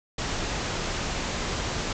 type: low-pass noise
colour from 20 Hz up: pink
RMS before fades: -30 dBFS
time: 0.18-1.93 s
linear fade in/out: 5 ms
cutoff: 7500 Hz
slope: 96 dB/octave
effects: none